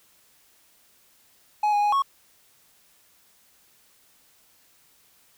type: tone with pitch steps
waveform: triangle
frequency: 841 / 824 / 830 / 1103 Hz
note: G#5 / G#5 / G#5 / C#6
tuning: +22 / -14 / -1 / -9 cents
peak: -17 dBFS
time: 1.63-2.022 s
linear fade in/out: 5 ms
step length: 98 ms
effects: white hiss -60 dBFS RMS until 5.37 s